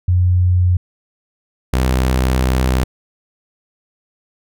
sine / sawtooth tone pair in turn, 89.9 / 64.01 Hz, F#2 / C2, -49 / -37 cents, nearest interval tritone, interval 588 cents, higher first, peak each -10 / -9 dBFS, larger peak second, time 0.08-0.77 / 1.73-2.84 s, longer second, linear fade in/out 5 ms, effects none

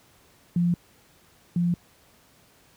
sine tone pair in turn, 173.8 / 173.8 Hz, F3 / F3, -8 / -8 cents, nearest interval unison, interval 0 cents, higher neither, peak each -19 / -20 dBFS, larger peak first, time 0.56-0.74 / 1.56-1.74 s, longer neither, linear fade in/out 2 ms, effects pink hiss -58 dBFS RMS until 2.76 s + high-pass 60 Hz 12 dB/octave

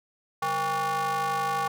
square ring-modulated tone, 164.81 Hz, E3, in tune, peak -23 dBFS, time 0.42-1.68 s, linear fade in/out 5 ms, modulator 963 Hz, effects none

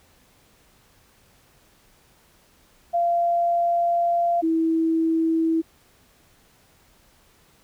sine tone pair in turn, 689 / 325.2 Hz, F5 / E4, -24 / -23 cents, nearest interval octave + minor second, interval 1299 cents, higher first, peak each -18 dBFS, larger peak neither, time 2.93-4.42 / 4.42-5.62 s, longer first, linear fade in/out 20 ms, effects pink hiss -58 dBFS RMS until 7.63 s

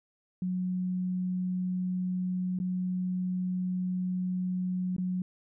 sine tone with dropouts, 182.8 Hz, F#3, 21 cents flat, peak -28 dBFS, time 0.42-5.22 s, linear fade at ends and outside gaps 2 ms, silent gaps 2.589-2.6 / 4.965-4.982 s, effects none

